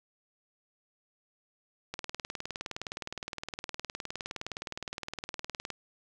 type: click train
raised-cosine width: 0.2 ms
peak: -19 dBFS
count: 74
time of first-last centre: 1.94-5.703 s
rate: 19.4 Hz
effects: none